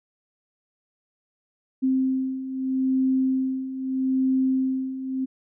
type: beating tone pair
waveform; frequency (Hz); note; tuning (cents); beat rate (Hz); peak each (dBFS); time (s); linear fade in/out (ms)
sine; 261.6 / 262.39; C4 / C4; 0 / +5; 0.79; -27 / -22; 1.82-5.26; 20
effects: none